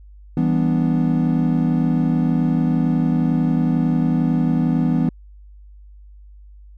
triangle chord, E minor seventh, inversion none, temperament equal, 164.81 / 196 / 246.9 / 293.7 Hz, E3 / G3 / B3 / D4, 0 / 0 / 0 / 0 cents, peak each -17 / -23 / -17 / -23 dBFS, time 0.37-5.09 s, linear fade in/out 2 ms, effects added 50 Hz sine -40 dBFS peak until 6.77 s

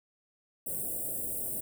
white band-stop noise, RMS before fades -35 dBFS, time 0.66-1.61 s, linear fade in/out 10 ms, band 710 to 8000 Hz, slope 96 dB/octave, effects none

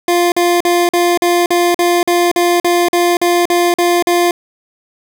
25% pulse tone bursts, 349.2 Hz, F4, in tune, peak -6 dBFS, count 15, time 0.08-4.31 s, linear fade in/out 2 ms, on 240 ms, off 45 ms, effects none

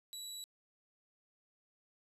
25% pulse tone, 3922 Hz, B7, 13 cents flat, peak -40 dBFS, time 0.13-0.44 s, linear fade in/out 0 ms, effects resampled to 32000 Hz + 13-bit

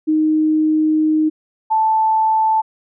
sine tone pair in turn, 310.7 / 878.8 Hz, D#4 / A5, -2 / -2 cents, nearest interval octave + tritone, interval 1800 cents, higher second, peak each -12 dBFS, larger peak neither, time 0.07-1.3 / 1.7-2.62 s, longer first, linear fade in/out 20 ms, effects none

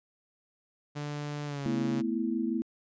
sawtooth tone with pitch glide, 146.83 to 138.59 Hz, D3 to C#3, 0 to 0 cents, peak -30 dBFS, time 0.95-2.02 s, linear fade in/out 20 ms, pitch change -100 cents, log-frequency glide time 1.46-1.65 s
sine chord, A suspended second, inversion none, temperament equal with one note detuned, 221.4 / 246.9 / 329.6 Hz, A3 / B3 / E4, +11 / 0 / 0 cents, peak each -32 / -32 / -32 dBFS, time 1.66-2.62 s, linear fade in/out 0 ms
effects resampled to 16000 Hz

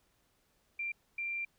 sine tone bursts at uneven times, 2369 Hz, D7, 14 cents sharp, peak -34 dBFS, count 2, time 0.79-0.92 / 1.18-1.45 s, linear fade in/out 5 ms, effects pink hiss -73 dBFS RMS until 1.58 s

